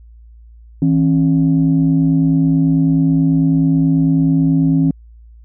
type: tone pair together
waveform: sine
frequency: 161.6 / 270.8 Hz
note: E3 / C#4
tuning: -34 / -40 cents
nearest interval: major sixth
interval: 894 cents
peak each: -12 dBFS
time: 0.82-4.91 s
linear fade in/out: 2 ms
effects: tanh soft clip ceiling -4 dBFS + added 57 Hz sine -38 dBFS peak until 5.44 s